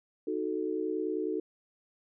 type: chord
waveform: sine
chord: D# diminished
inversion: none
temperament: equal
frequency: 311.1 / 370 / 440 Hz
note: D#4 / F#4 / A4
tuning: 0 / 0 / 0 cents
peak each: -34 dBFS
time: 0.27-1.4 s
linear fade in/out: 5 ms
effects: none